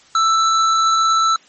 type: tone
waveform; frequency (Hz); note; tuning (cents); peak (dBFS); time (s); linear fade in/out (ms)
square; 1324; E6; +7; -13; 0.15-1.36; 2
effects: white hiss -49 dBFS RMS until 1.48 s + MP3 32 kbps

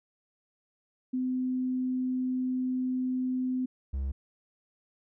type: tone pair in turn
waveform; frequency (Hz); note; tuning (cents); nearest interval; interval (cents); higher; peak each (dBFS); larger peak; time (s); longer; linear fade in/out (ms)
sine / triangle; 255.3 / 67.62; C4 / C#2; -42 / -42; octave + major seventh; 2300; first; -27; neither; 1.13-3.66 / 3.93-4.12; first; 10
effects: none

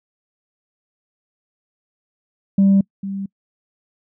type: tone with echo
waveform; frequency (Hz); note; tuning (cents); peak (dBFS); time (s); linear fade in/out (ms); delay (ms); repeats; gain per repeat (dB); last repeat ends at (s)
sine; 196; G3; 0; -8; 2.58-2.81; 5; 450; 1; -15; 3.26
effects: noise-tail reverb RT60 0.1 s tail -26 dB re dry + tanh soft clip ceiling -8 dBFS

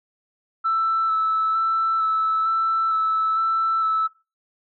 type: tone with vibrato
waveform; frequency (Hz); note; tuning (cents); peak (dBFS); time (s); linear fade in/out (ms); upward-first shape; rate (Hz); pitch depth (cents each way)
sine; 1318.5; E6; 0; -17; 0.64-4.08; 20; square; 1.1; 12
effects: noise-tail reverb RT60 0.3 s tail -20 dB re dry + tanh soft clip ceiling -14 dBFS

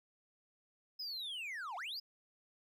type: linear two-way sweep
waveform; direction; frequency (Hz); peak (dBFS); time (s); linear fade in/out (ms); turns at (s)
triangle; down then up; 5150 to 680 to 5150; -39; 0.99-2; 10; 1.76
effects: none

